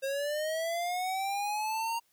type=linear sweep; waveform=square; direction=up; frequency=534 to 932.3 Hz; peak=-31 dBFS; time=0.02-2 s; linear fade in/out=20 ms; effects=white hiss -71 dBFS RMS until 2.12 s